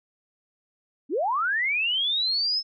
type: linear sweep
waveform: sine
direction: up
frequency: 238.1 to 5274 Hz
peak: -22 dBFS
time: 1.09-2.63 s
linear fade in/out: 50 ms
effects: none